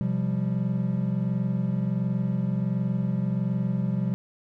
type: chord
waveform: triangle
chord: C suspended fourth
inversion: none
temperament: equal with one note detuned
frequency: 127.9 / 174.61 / 196 Hz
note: C3 / F3 / G3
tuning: -39 / 0 / 0 cents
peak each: -26 dBFS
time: 0.01-4.14 s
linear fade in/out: 0 ms
effects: none